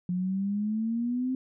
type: exponential sweep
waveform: sine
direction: up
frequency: 177.2 to 261.6 Hz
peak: -26 dBFS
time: 0.09-1.35 s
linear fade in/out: 2 ms
effects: none